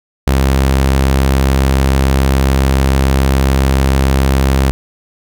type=tone; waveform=sawtooth; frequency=67 Hz; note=C2; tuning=42 cents sharp; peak=-5 dBFS; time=0.27-4.71 s; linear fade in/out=0 ms; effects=none